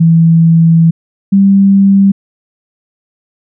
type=tone pair in turn; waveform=sine; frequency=164.81 / 196.46 Hz; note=E3 / G3; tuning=0 / +4 cents; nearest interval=minor third; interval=304 cents; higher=second; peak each=-3 dBFS; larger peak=neither; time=0-0.91 / 1.32-2.12 s; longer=first; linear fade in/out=10 ms; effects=none